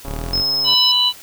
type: linear sweep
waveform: sawtooth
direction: up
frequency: 34.25 to 48.03 Hz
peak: -20 dBFS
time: 0.04-0.44 s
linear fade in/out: 50 ms
type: click train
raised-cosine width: 1 ms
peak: -21 dBFS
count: 96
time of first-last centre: 0.05-0.738 s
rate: 138 Hz
type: tone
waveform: triangle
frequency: 5170 Hz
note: E8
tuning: 34 cents flat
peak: -15 dBFS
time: 0.33-0.92 s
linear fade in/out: 5 ms
type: harmonic tone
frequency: 991 Hz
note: B5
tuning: 6 cents sharp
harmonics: 1 / 3 / 4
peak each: -25 / -15 / -16 dBFS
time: 0.64-1.13 s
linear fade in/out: 50 ms
effects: white hiss -40 dBFS RMS until 1.22 s